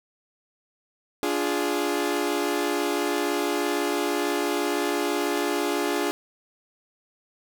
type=chord; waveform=sawtooth; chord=D diminished; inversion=none; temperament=equal with one note detuned; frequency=291.3 / 349.2 / 415.3 Hz; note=D4 / F4 / Ab4; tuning=-14 / 0 / 0 cents; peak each=-24 dBFS; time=1.23-6.11 s; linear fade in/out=0 ms; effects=none